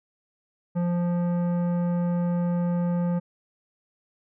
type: tone with tanh clipping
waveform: sine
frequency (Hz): 174.61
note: F3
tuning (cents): 0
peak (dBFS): -24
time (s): 0.75-3.2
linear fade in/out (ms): 20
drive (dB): 13
effects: none